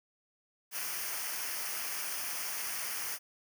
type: noise with comb filter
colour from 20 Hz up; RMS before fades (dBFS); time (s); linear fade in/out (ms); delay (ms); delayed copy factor
white; -37; 0.71-3.19; 50; 0.26; -0.7
effects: none